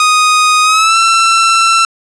sawtooth tone with pitch glide, 1244.5 to 1341.5 Hz, D#6 to E6, 0 to +30 cents, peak -3 dBFS, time 0-1.85 s, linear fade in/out 2 ms, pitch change +130 cents, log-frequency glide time 0.63-0.97 s, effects resampled to 22050 Hz + 7-bit

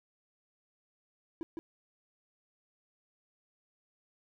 triangle tone with echo, 330 Hz, E4, 2 cents sharp, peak -33 dBFS, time 1.41-1.43 s, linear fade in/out 0 ms, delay 160 ms, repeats 1, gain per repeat -2 dB, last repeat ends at 1.59 s, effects none

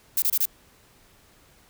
violet noise bursts, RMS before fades -22 dBFS, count 4, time 0.17-0.455 s, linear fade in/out 2 ms, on 51 ms, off 27 ms, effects pink hiss -57 dBFS RMS until 1.69 s

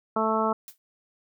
harmonic tone, 220 Hz, A3, in tune, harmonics 1 / 2 / 3 / 4 / 5 / 6, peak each -29 / -29 / -29 / -29 / -29 / -29 dBFS, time 0.16-0.53 s, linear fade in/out 5 ms
blue noise with exponential decay, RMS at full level -38 dBFS, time 0.68-0.78 s, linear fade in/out 1 ms, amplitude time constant 21 ms
effects none

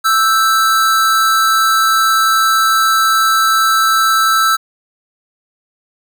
square tone pair together, 1318.5 / 1561 Hz, E6 / G6, 0 / -8 cents, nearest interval minor third, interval 292 cents, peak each -11 / -18 dBFS, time 0.04-4.57 s, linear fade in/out 20 ms, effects none

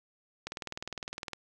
click train, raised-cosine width 0.2 ms, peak -20 dBFS, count 18, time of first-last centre 0.47-1.333 s, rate 19.7 Hz, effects none

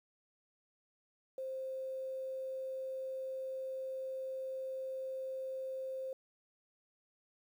sine tone with quantisation, 526 Hz, C5, 9 cents sharp, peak -38 dBFS, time 1.38-6.13 s, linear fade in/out 2 ms, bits 11, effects none

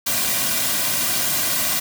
white noise with comb filter, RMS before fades -21 dBFS, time 0.06-1.8 s, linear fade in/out 10 ms, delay 2.3 ms, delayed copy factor -0.65, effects none

